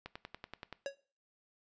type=click train; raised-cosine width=0.3 ms; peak=-27 dBFS; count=8; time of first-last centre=0.06-0.727 s; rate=10.5 Hz
type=tone with exponential decay; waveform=square; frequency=555 Hz; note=C#5; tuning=2 cents sharp; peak=-33 dBFS; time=0.86-0.97 s; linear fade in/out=1 ms; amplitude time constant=22 ms
effects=noise-tail reverb RT60 0.4 s tail -19 dB re dry + resampled to 16000 Hz